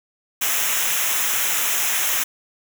white noise with comb filter, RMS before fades -21 dBFS, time 0.41-2.24 s, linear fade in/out 10 ms, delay 0.22 ms, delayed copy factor -0.75, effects none

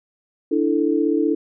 sine chord, D suspended second, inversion none, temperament equal, 293.7 / 329.6 / 440 Hz, D4 / E4 / A4, 0 / 0 / 0 cents, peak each -20 / -20 / -22 dBFS, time 0.51-1.35 s, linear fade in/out 10 ms, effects none

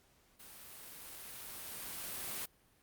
white noise with level ramp, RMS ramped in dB -54 to -40 dBFS, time 0.39-2.46 s, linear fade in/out 10 ms, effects pink hiss -69 dBFS RMS until 2.82 s + Opus 48 kbps

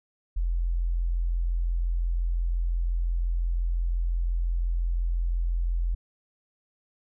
sine tone, 42.87 Hz, F1, 31 cents flat, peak -23 dBFS, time 0.36-5.95 s, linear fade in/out 10 ms, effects none

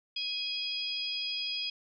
harmonic tone with a mistuned harmonic, 824 Hz, G#5, 14 cents flat, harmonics 3 / 4 / 5 / 6, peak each -40 / -35 / -47 / -36 dBFS, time 0.16-1.7 s, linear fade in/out 5 ms, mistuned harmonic 3, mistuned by +26 cents, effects none

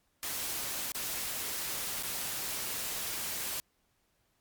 white noise with dropouts, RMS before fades -36 dBFS, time 0.23-3.6 s, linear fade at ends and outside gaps 0 ms, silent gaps 0.919-0.948 / 2.026-2.033 s, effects pink hiss -74 dBFS RMS until 4.4 s + MP3 96 kbps

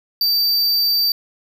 square tone, 4646 Hz, D8, 20 cents flat, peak -15 dBFS, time 0.21-1.12 s, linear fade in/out 2 ms, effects 9-bit

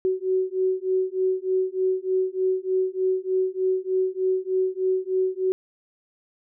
sine beating tone pair, 372.9 / 376.2 Hz, F#4 / F#4, +14 / +29 cents, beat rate 3.3 Hz, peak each -24 dBFS, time 0.05-5.52 s, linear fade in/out 0 ms, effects none

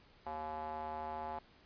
square tone with band-pass filter, 77.78 Hz, D#2, in tune, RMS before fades -42 dBFS, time 0.26-1.39 s, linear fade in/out 5 ms, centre 820 Hz, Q 4.8, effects pink hiss -64 dBFS RMS until 1.65 s + resampled to 11025 Hz

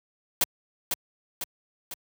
white noise with echo, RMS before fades -22 dBFS, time 0.41-0.44 s, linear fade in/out 2 ms, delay 500 ms, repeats 3, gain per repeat -5 dB, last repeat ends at 1.94 s, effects high-pass 100 Hz 12 dB/octave

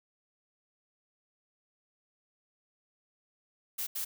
blue noise bursts at uneven times, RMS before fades -35 dBFS, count 2, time 3.78-3.87 / 3.95-4.05 s, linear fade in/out 10 ms, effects none

